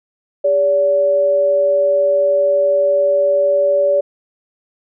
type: tone pair together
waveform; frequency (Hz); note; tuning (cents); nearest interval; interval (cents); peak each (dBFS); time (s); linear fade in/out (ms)
sine; 405.2 / 573; G#4 / D5; -43 / -43; tritone; 600; -22 / -11; 0.44-4.01; 10
effects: none